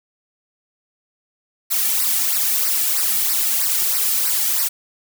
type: noise with flanger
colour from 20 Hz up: blue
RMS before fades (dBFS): -19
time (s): 1.7-4.69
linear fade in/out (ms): 20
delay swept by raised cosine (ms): 0.29 to 1.99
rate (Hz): 3.1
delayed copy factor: -0.85
effects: none